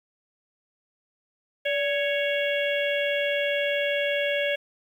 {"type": "harmonic tone with a mistuned harmonic", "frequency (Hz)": 554.4, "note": "C#5", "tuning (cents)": 0, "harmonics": [1, 3, 4, 5, 6], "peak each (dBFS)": [-25, -31, -31, -32, -34], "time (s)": [1.65, 4.56], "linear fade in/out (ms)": 10, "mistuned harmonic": 1, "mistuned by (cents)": 64, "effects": ["9-bit"]}